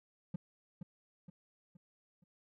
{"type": "tone with echo", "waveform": "triangle", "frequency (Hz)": 174.61, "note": "F3", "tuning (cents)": 0, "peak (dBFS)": -32, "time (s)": [0.34, 0.36], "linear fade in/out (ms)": 5, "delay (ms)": 470, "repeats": 4, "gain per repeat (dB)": -7, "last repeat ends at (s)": 2.24, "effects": []}